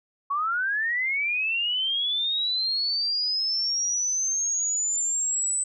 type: linear sweep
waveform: sine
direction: up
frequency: 1097 to 8050 Hz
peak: -23 dBFS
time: 0.3-5.64 s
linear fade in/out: 10 ms
effects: none